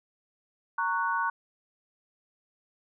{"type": "chord", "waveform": "sine", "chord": "F# major", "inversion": "first", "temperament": "just", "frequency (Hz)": [925, 1110, 1480], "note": ["A#5", "C#6", "F#6"], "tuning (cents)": [-14, 2, 0], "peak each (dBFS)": -30, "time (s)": [0.78, 1.3], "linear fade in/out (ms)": 5, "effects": []}